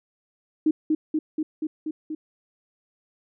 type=tone with echo; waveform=sine; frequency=310.6 Hz; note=D#4; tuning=3 cents flat; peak=-16 dBFS; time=0.66-0.71 s; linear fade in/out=5 ms; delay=240 ms; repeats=6; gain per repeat=-2 dB; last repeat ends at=2.15 s; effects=none